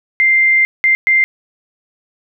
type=tone bursts at uneven times; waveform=sine; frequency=2093 Hz; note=C7; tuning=in tune; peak=-8 dBFS; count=3; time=0.2-0.65 / 0.84-0.95 / 1.07-1.24 s; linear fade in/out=0 ms; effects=none